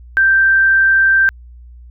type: tone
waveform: sine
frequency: 1568 Hz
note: G6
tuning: in tune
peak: -8 dBFS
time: 0.17-1.29 s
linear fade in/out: 0 ms
effects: added 60 Hz sine -35 dBFS peak until 1.9 s